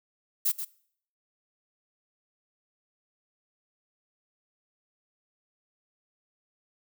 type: noise with echo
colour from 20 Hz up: violet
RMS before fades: -25 dBFS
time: 0.45-0.52 s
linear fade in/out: 10 ms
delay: 130 ms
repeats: 1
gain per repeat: -9 dB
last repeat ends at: 0.65 s
effects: noise-tail reverb RT60 0.6 s tail -21 dB re dry